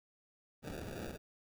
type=noise with sample-and-hold; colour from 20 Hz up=blue; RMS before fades=-44 dBFS; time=0.62-1.18 s; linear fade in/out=50 ms; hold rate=1050 Hz; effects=none